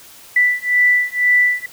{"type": "beating tone pair", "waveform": "sine", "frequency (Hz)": [1975.5, 1977.5], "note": ["B6", "B6"], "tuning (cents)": [0, 2], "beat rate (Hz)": 2, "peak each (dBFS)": -15, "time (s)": [0.36, 1.66], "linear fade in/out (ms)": 5, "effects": ["white hiss -42 dBFS RMS until 1.72 s"]}